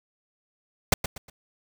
pink noise with echo, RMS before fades -17 dBFS, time 0.92-0.94 s, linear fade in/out 5 ms, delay 120 ms, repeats 3, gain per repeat -10 dB, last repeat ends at 1.3 s, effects none

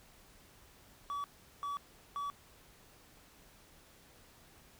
triangle tone bursts, 1142 Hz, D6, 49 cents flat, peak -34 dBFS, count 3, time 1.1-2.3 s, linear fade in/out 0 ms, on 140 ms, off 390 ms, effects pink hiss -61 dBFS RMS until 4.79 s

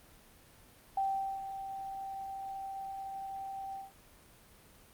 sine tone with ADSR envelope, 779 Hz, G5, 11 cents flat, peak -28 dBFS, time 0.97-3.92 s, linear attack 4 ms, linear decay 430 ms, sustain -10 dB, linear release 170 ms, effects pink hiss -59 dBFS RMS until 4.93 s + Opus 32 kbps

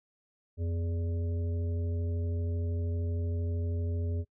harmonic tone with a mistuned harmonic, 83.2 Hz, E2, 17 cents sharp, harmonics 1 / 3 / 5 / 7, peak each -29 / -43 / -43 / -49 dBFS, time 0.57-4.25 s, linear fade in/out 50 ms, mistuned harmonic 1, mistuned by +87 cents, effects noise-tail reverb RT60 0.1 s tail -25 dB re dry

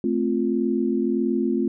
sine chord, F major, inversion first, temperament equal, 220 / 261.6 / 349.2 Hz, A3 / C4 / F4, 0 / 0 / 0 cents, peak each -24 dBFS, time 0.04-1.68 s, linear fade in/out 2 ms, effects none

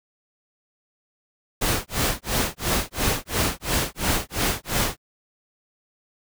pink noise with tremolo, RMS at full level -21 dBFS, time 1.61-4.98 s, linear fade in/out 10 ms, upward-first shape sine, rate 2.9 Hz, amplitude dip 100%, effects none

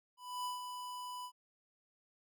square tone with ADSR envelope, 993 Hz, B5, 9 cents sharp, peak -37 dBFS, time 0.17-1.32 s, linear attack 280 ms, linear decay 140 ms, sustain -6 dB, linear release 72 ms, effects none

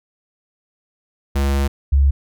square / sine tone pair in turn, 69.3 / 69.3 Hz, C#2 / C#2, 0 / 0 cents, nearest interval unison, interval 0 cents, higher neither, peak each -16 / -10 dBFS, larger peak second, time 1.35-1.68 / 1.92-2.11 s, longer first, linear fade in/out 10 ms, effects none

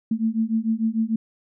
sine beating tone pair, 220 / 226.7 Hz, A3 / A#3, 0 / -48 cents, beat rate 6.7 Hz, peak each -23 dBFS, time 0.11-1.16 s, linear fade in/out 5 ms, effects none

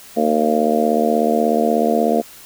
harmonic tone, 76.5 Hz, D#2, 29 cents flat, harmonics 3 / 4 / 5 / 6 / 7 / 8 / 9, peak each -19 / -24 / -25 / -20 / -23 / -25 / -19 dBFS, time 0.16-2.22 s, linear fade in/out 20 ms, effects white hiss -41 dBFS RMS until 2.45 s

